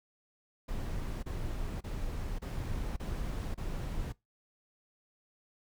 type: noise bursts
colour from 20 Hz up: brown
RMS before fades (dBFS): -36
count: 6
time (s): 0.68-4.125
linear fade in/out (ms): 10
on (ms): 550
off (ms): 29
effects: noise-tail reverb RT60 0.2 s tail -22 dB re dry